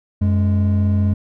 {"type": "tone pair together", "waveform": "triangle", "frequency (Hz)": [92.52, 207.7], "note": ["F#2", "G#3"], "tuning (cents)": [0, 0], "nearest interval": "octave + major second", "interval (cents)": 1400, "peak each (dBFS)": [-12, -17], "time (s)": [0.21, 1.14], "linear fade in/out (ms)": 10, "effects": ["tanh soft clip ceiling -5 dBFS"]}